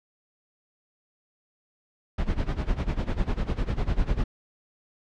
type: noise with tremolo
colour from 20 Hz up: brown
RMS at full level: -23 dBFS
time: 2.18-4.24 s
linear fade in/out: 5 ms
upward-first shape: sine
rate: 10 Hz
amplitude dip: 85%
effects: low-pass 4000 Hz 12 dB/octave